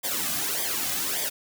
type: noise with flanger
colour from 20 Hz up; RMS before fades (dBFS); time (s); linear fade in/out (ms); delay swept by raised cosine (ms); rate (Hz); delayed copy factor
white; -28; 0.03-1.3; 20; 0.72 to 2.22; 1.7; -0.8
effects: none